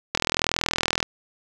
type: click train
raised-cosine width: 0.2 ms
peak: -3 dBFS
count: 37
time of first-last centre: 0.15-1.028 s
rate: 41 Hz
effects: none